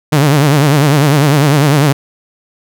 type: tone with vibrato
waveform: sawtooth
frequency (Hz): 144.9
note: D3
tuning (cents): -23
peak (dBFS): -3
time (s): 0.12-1.93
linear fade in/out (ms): 10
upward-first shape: triangle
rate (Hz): 10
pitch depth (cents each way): 150
effects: none